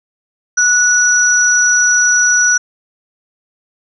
sine tone pair together, 1466 / 5864 Hz, F#6 / F#8, -16 / -16 cents, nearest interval 2 octaves, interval 2400 cents, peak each -11 dBFS, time 0.57-2.58 s, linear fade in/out 10 ms, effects none

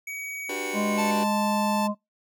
square tone with pitch glide, 2261 to 2193 Hz, C#7 to C#7, +34 to -19 cents, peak -33 dBFS, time 0.07-1.11 s, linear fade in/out 5 ms, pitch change -53 cents, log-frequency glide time 0.44-0.93 s
sawtooth chord, G major seventh, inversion second, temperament just, 294 / 367.5 / 392 / 490 Hz, D4 / F#4 / G4 / B4, +2 / -12 / 0 / -14 cents, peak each -32 dBFS, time 0.49-1.24 s, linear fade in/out 5 ms
harmonic tone, 207.7 Hz, G#3, in tune, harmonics 1 / 3 / 5, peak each -25 / -30 / -32 dBFS, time 0.73-1.95 s, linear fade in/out 50 ms
45% pulse tone, 880 Hz, A5, in tune, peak -26 dBFS, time 0.97-1.88 s, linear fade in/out 20 ms
effects noise-tail reverb RT60 0.2 s tail -25 dB re dry

